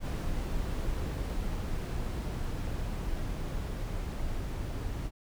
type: noise with level ramp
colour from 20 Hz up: brown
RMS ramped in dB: -32 to -35 dBFS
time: 0-5.11 s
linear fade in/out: 50 ms
effects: none